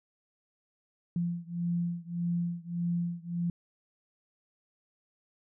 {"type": "beating tone pair", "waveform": "sine", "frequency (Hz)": [171.7, 173.4], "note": ["F3", "F3"], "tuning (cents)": [-29, -12], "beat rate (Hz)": 1.7, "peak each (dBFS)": [-32, -33], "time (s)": [1.16, 3.5], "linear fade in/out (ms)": 2, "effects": []}